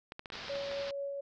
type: clicks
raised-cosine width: 0.3 ms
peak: -26 dBFS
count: 8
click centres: 0.121 / 0.194 / 0.258 / 0.302 / 0.355 / 0.483 / 0.556 / 0.715 s
type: low-pass noise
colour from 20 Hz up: white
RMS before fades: -45 dBFS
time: 0.32-0.91 s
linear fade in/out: 2 ms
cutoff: 5000 Hz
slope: 48 dB/octave
type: tone with tremolo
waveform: sine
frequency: 560 Hz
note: C#5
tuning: 18 cents sharp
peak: -34 dBFS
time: 0.49-1.21 s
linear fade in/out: 10 ms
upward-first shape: sine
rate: 4.2 Hz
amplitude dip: 25%
effects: none